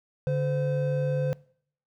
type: tone pair together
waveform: triangle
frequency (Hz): 144.2 / 513.9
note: D3 / C5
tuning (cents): -31 / -31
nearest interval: octave + minor seventh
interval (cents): 2200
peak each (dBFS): -23 / -26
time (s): 0.27-1.33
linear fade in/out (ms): 0
effects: noise-tail reverb RT60 0.6 s tail -23 dB re dry